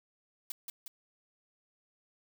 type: noise with echo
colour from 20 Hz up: blue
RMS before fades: -38 dBFS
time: 0.5-0.52 s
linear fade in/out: 2 ms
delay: 180 ms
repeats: 2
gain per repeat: -3 dB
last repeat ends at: 0.88 s
effects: none